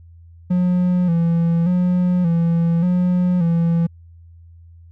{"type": "tone with vibrato", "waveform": "triangle", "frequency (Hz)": 173.6, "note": "F3", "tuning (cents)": -10, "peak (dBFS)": -12, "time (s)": [0.5, 3.87], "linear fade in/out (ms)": 10, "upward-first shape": "square", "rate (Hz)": 0.86, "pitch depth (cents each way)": 59, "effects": ["added 84 Hz sine -41 dBFS peak until 4.91 s"]}